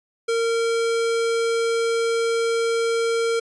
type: tone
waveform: square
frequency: 460 Hz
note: A#4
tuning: 23 cents flat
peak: -20 dBFS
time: 0.28-3.4 s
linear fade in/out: 10 ms
effects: resampled to 22050 Hz